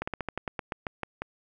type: slowing click train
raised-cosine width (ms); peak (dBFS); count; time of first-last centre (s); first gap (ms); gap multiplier
0.5; -16; 12; 0.02-1.22; 55; 1.13
effects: none